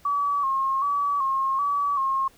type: tone with vibrato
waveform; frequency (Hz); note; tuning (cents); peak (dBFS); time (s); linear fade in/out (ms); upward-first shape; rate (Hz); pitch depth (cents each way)
sine; 1108.7; C#6; 0; -21; 0.05-2.28; 5; square; 1.3; 53
effects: pink hiss -56 dBFS RMS until 2.37 s